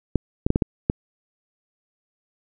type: clicks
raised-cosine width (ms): 3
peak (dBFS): -5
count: 6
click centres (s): 0.157 / 0.465 / 0.504 / 0.559 / 0.622 / 0.899
effects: none